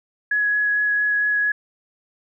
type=tone with vibrato; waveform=sine; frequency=1679 Hz; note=G#6; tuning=18 cents sharp; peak=-17 dBFS; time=0.31-1.52 s; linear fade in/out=5 ms; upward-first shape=sine; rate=4.4 Hz; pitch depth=9 cents each way; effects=none